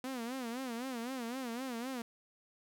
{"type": "tone with vibrato", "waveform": "sawtooth", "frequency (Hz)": 246.9, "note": "B3", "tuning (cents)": 0, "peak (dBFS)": -34, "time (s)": [0.04, 2.02], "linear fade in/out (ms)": 2, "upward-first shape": "sine", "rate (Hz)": 3.9, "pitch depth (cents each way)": 140, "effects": []}